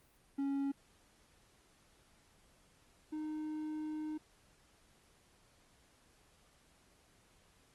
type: tone pair in turn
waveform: triangle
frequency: 277.2 / 307.9 Hz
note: C#4 / D#4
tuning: 0 / -18 cents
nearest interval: major second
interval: 182 cents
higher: second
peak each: -31 / -36 dBFS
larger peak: first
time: 0.38-0.72 / 3.12-4.18 s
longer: second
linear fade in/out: 10 ms
effects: pink hiss -68 dBFS RMS until 7.74 s + Opus 32 kbps